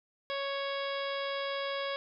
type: harmonic tone with a mistuned harmonic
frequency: 554.4 Hz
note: C#5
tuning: in tune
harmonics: 1 / 2 / 3 / 4 / 5 / 6 / 7 / 8 / 9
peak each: -35 / -39 / -42 / -43 / -48 / -42 / -47 / -53 / -49 dBFS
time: 0.3-1.96 s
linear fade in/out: 0 ms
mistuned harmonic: 8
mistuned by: +55 cents
effects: none